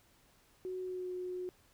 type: tone with pitch glide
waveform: sine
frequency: 370 to 363.6 Hz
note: F#4 to F#4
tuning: 0 to -30 cents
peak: -37 dBFS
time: 0.65-1.49 s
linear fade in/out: 0 ms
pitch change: -30 cents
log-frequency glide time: 0.8-1.12 s
effects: pink hiss -67 dBFS RMS until 1.73 s